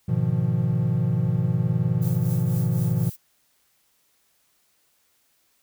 triangle chord, F half-diminished seventh, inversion first, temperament equal, 103.83 / 123.47 / 155.56 / 174.61 Hz, Ab2 / Cb3 / Eb3 / F3, 0 / 0 / 0 / 0 cents, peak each -27 / -21 / -24 / -24 dBFS, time 0.08-3.1 s, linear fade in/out 10 ms
violet noise with tremolo, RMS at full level -38 dBFS, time 2.01-3.17 s, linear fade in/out 20 ms, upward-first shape triangle, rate 4 Hz, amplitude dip 70%
effects white hiss -66 dBFS RMS until 5.62 s

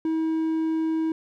triangle tone, 320.6 Hz, E4, 48 cents flat, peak -20 dBFS, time 0.05-1.12 s, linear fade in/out 2 ms, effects none

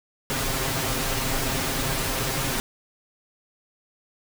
pink noise with comb filter, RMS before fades -26 dBFS, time 0.3-2.6 s, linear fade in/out 0 ms, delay 7.5 ms, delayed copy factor +0.85, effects none

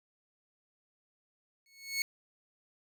20% pulse tone with exponential growth, 2200 Hz, C#7, 14 cents flat, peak -22 dBFS, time 1.66-2.02 s, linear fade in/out 1 ms, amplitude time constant 77 ms, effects none

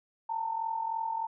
sine tone with amplitude modulation, 900 Hz, A5, 39 cents sharp, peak -27 dBFS, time 0.29-1.27 s, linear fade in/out 10 ms, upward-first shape sine, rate 43.2 Hz, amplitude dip 65%, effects none

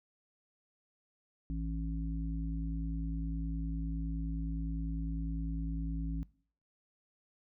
harmonic tone, 54.9 Hz, A1, 3 cents flat, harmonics 1 / 3 / 5, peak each -35 / -40 / -42 dBFS, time 1.5-6.23 s, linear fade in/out 0 ms, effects noise-tail reverb RT60 0.5 s tail -21 dB re dry

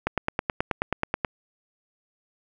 click train, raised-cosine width 0.5 ms, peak -8 dBFS, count 12, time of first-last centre 0.07-1.248 s, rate 9.34 Hz, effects none

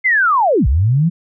sine linear two-way sweep, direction down then up, 2122 to 55 to 176.4 Hz, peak -10 dBFS, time 0.04-1.1 s, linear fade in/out 20 ms, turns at 0.67 s, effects none

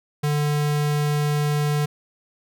square tone, 147.8 Hz, D3, 11 cents sharp, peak -20 dBFS, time 0.23-1.86 s, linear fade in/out 10 ms, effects none

